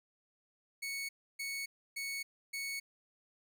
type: tone bursts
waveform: sawtooth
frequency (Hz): 2217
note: C#7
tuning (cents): 0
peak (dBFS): -34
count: 4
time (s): 0.82-2.8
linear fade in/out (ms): 10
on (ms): 270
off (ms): 300
effects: none